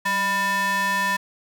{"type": "ring-modulated tone", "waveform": "square", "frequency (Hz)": 399.5, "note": "G4", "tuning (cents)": 33, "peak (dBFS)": -18, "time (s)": [0.05, 1.17], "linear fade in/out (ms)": 10, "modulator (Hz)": 1390, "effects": []}